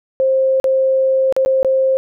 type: tone with dropouts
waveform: sine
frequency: 529 Hz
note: C5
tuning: 19 cents sharp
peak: -11 dBFS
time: 0.2-1.97 s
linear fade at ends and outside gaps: 0 ms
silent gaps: 0.6-0.642 / 1.325-1.365 / 1.45-1.46 / 1.63-1.647 s
effects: none